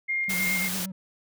sine tone with tremolo, 2122 Hz, C7, 24 cents sharp, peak -24 dBFS, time 0.08-0.69 s, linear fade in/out 20 ms, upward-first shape square, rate 3.1 Hz, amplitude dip 25%
triangle tone with vibrato, 185.5 Hz, F#3, 5 cents sharp, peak -31 dBFS, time 0.28-0.92 s, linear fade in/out 5 ms, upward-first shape square, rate 8.8 Hz, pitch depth 53 cents each way
white noise, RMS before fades -31 dBFS, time 0.29-0.86 s, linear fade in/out 10 ms
effects none

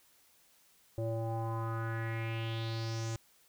square tone with low-pass filter sweep, 113.3 Hz, A#2, 49 cents flat, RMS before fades -36 dBFS, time 0.98-3.16 s, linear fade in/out 0 ms, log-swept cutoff 510 to 7100 Hz, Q 4.3, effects white hiss -66 dBFS RMS until 3.48 s

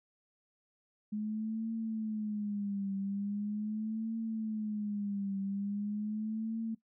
sine tone with vibrato, 210 Hz, G#3, 19 cents sharp, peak -33 dBFS, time 1.12-6.75 s, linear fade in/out 10 ms, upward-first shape triangle, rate 0.41 Hz, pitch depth 130 cents each way, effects noise-tail reverb RT60 0.1 s tail -18 dB re dry

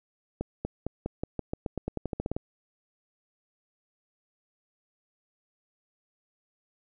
accelerating click train, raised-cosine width 2 ms, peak -17 dBFS, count 17, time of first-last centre 0.41-2.365 s, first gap 240 ms, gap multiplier 0.9, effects none

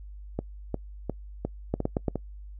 two click trains, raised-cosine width 2 ms, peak -15 / -12 dBFS, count 6 / 4, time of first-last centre 0.39-2.157 / 1.74-2.082 s, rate 2.83 / 8.76 Hz, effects noise-tail reverb RT60 0.1 s tail -25 dB re dry + added 50 Hz sine -40 dBFS peak until 2.59 s

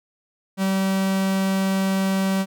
45% pulse tone, 192.3 Hz, G3, 33 cents flat, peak -19 dBFS, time 0.57-2.46 s, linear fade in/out 50 ms, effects none

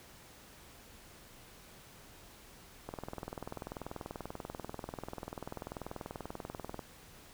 click train, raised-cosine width 1 ms, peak -26 dBFS, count 81, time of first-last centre 2.89-6.792 s, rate 20.5 Hz, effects pink hiss -56 dBFS RMS until 7.33 s

